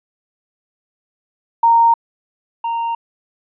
sine / triangle tone pair in turn, 926 / 926 Hz, A#5 / A#5, -12 / -12 cents, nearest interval unison, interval 0 cents, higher neither, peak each -8 / -16 dBFS, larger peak first, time 1.63-1.94 / 2.64-2.95 s, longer neither, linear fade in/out 5 ms, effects resampled to 8000 Hz

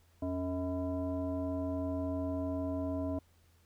sine tone with frequency modulation, 277.2 Hz, C#4, in tune, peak -32 dBFS, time 0.22-3.19 s, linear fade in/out 5 ms, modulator 362 Hz, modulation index 1.1, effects added 84 Hz sine -65 dBFS peak until 3.65 s + pink hiss -70 dBFS RMS until 3.65 s

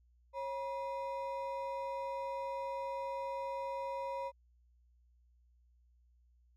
triangle ring-modulated tone, 755 Hz, F#5, 35 cents sharp, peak -32 dBFS, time 0.33-4.32 s, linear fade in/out 50 ms, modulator 210 Hz, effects added 60 Hz sine -65 dBFS peak until 6.56 s

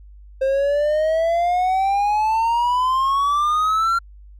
triangle exponential sweep, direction up, 528 to 1383 Hz, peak -14 dBFS, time 0.41-3.99 s, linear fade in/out 10 ms, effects added 50 Hz sine -40 dBFS peak until 4.39 s

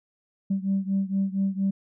sine beating tone pair, 193.1 / 197.4 Hz, G3 / G3, -26 / +12 cents, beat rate 4.3 Hz, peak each -24 / -26 dBFS, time 0.5-1.71 s, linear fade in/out 10 ms, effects tanh soft clip ceiling -17 dBFS

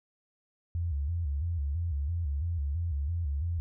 sine tone with vibrato, 77.78 Hz, D#2, in tune, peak -28 dBFS, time 0.75-3.6 s, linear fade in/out 0 ms, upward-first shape square, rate 3 Hz, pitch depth 160 cents each way, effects none

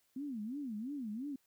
sine tone with vibrato, 246.9 Hz, B3, in tune, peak -38 dBFS, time 0.16-1.36 s, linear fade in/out 5 ms, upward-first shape sine, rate 2.9 Hz, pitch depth 300 cents each way, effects white hiss -75 dBFS RMS until 1.46 s

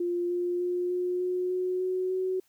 sine tone with pitch steps, 349.9 / 353.1 / 356.4 / 359.7 / 363.1 / 366.4 / 369.9 / 373.3 Hz, F4 / F4 / F4 / F#4 / F#4 / F#4 / F#4 / F#4, +3 / +19 / +35 / -49 / -33 / -17 / 0 / +15 cents, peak -26 dBFS, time 0-2.4 s, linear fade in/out 5 ms, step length 300 ms, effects white hiss -68 dBFS RMS until 2.48 s

